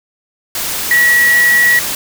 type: tone in noise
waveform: sine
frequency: 1926 Hz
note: B6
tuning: 44 cents flat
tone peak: -7 dBFS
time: 0.91-1.79 s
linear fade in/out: 2 ms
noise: white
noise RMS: -19 dBFS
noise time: 0.55-1.95 s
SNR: +9 dB
effects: none